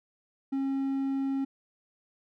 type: tone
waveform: triangle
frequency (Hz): 271.3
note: C#4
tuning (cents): -37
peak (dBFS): -25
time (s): 0.52-1.45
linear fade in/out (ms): 10
effects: none